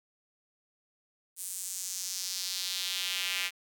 square tone with high-pass filter sweep, 92.5 Hz, F#2, in tune, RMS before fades -35 dBFS, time 1.36-3.51 s, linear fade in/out 50 ms, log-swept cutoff 9200 to 2400 Hz, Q 2.1, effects none

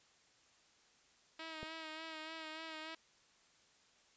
5% pulse tone with vibrato, 318 Hz, D#4, 38 cents sharp, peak -34 dBFS, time 1.39-2.95 s, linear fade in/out 5 ms, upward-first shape sine, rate 3.4 Hz, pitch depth 36 cents each way
click, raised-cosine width 2 ms, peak -33 dBFS, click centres 1.63 s
effects white hiss -69 dBFS RMS until 4.16 s + resampled to 16000 Hz

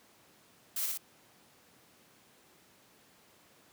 blue noise with echo, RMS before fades -34 dBFS, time 0.76-0.86 s, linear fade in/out 5 ms, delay 58 ms, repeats 2, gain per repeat -2 dB, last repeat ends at 0.976 s, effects pink hiss -62 dBFS RMS until 3.72 s + high-pass 150 Hz 12 dB/octave

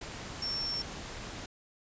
sine tone in noise, 5440 Hz, F8, 46 cents flat, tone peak -32 dBFS, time 0.42-0.82 s, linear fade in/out 5 ms, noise pink, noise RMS -42 dBFS, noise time 0.01-1.46 s, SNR +7 dB, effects resampled to 16000 Hz

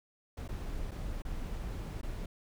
brown noise with dropouts, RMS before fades -38 dBFS, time 0.37-2.26 s, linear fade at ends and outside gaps 5 ms, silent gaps 0.479-0.488 / 0.911-0.915 / 1.221-1.25 / 2.014-2.03 s, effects none

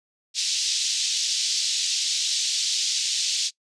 white band-pass noise, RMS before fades -25 dBFS, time 0.34-3.51 s, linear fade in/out 50 ms, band 3300 to 6200 Hz, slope 24 dB/octave, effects noise-tail reverb RT60 0.1 s tail -22 dB re dry + resampled to 22050 Hz

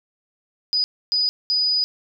sine tone bursts at uneven times, 4960 Hz, D#8, 6 cents flat, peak -17 dBFS, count 3, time 0.73-0.84 / 1.12-1.29 / 1.5-1.84 s, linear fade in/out 0 ms, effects none

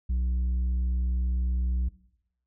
sine tone with tanh clipping, 61.8 Hz, B1, 2 cents sharp, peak -25 dBFS, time 0.09-1.89 s, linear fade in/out 10 ms, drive 5 dB, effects noise-tail reverb RT60 0.8 s tail -19 dB re dry

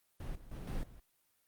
brown noise with level steps, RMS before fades -41 / -54 / -43 / -37 / -54 dBFS, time 0.2-1 s, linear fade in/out 5 ms, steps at 0.35 / 0.51 / 0.67 / 0.83 s, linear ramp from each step 5 ms, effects white hiss -75 dBFS RMS until 1.47 s + Opus 32 kbps

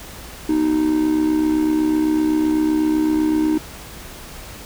triangle tone with amplitude modulation, 310 Hz, D#4, 6 cents flat, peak -10 dBFS, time 0.49-3.58 s, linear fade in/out 5 ms, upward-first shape sine, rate 67.9 Hz, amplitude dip 65%, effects added 57 Hz sine -42 dBFS peak until 4.65 s + pink hiss -37 dBFS RMS until 4.65 s

